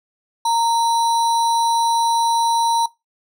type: tone with sample-and-hold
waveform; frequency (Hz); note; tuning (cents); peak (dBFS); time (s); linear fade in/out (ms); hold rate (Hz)
sine; 925; A#5; -14; -15; 0.45-2.86; 5; 4900
effects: noise-tail reverb RT60 0.2 s tail -19 dB re dry + low-pass 12000 Hz 12 dB/octave